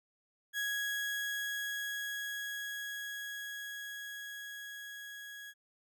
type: tone with level ramp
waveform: 35% pulse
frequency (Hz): 1661.2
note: G#6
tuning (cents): 0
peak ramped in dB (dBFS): -31 to -44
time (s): 0.53-5.54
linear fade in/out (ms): 50
effects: none